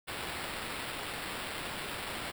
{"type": "noise with sample-and-hold", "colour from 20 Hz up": "white", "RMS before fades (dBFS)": -39, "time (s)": [0.07, 2.32], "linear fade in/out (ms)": 20, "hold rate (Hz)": 6300, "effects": []}